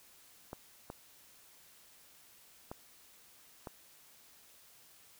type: clicks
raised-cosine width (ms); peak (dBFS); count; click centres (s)
1; -28; 4; 0.531 / 0.901 / 2.715 / 3.672
effects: white hiss -61 dBFS RMS until 5.19 s